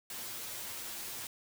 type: noise with comb filter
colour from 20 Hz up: white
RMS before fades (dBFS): -42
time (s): 0.1-1.27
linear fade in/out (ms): 2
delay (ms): 8.6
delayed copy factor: +0.9
effects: none